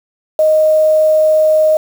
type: tone with quantisation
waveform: sine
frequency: 622.3 Hz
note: D#5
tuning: in tune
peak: -7 dBFS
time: 0.39-1.77 s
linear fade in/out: 2 ms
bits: 5
effects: none